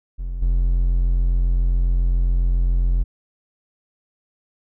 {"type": "tone with level steps", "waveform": "triangle", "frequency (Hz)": 43.65, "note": "F1", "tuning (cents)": 0, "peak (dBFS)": [-22, -13], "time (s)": [0.18, 3.04], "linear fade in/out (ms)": 20, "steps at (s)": 0.42, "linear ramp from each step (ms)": 2, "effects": []}